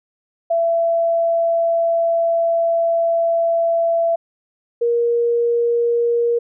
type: tone pair in turn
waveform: sine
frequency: 670 / 471.7 Hz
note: E5 / A#4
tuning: +28 / +20 cents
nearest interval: tritone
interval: 608 cents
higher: first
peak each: -14 dBFS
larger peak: neither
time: 0.5-4.16 / 4.81-6.39 s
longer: first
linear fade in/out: 10 ms
effects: none